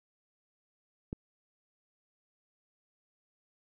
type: click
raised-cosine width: 3 ms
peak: -23 dBFS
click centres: 1.129 s
effects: none